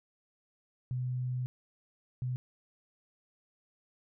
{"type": "tone bursts at uneven times", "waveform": "sine", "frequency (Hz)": 126, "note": "B2", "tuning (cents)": 35, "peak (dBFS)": -31, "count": 2, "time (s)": [[0.91, 1.46], [2.22, 2.36]], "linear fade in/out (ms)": 0, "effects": []}